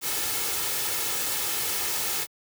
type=noise with comb filter; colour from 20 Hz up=white; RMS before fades=-28 dBFS; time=0.01-2.27 s; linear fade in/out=50 ms; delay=2.3 ms; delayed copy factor=+0.5; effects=high-pass 80 Hz 12 dB/octave